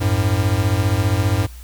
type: beating tone pair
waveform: square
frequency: 92.5 / 107.5 Hz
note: F#2 / A2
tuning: 0 / -40 cents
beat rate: 15 Hz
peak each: -19 dBFS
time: 0-1.47 s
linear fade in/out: 20 ms
effects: added 60 Hz sine -34 dBFS peak until 1.63 s + white hiss -46 dBFS RMS until 1.63 s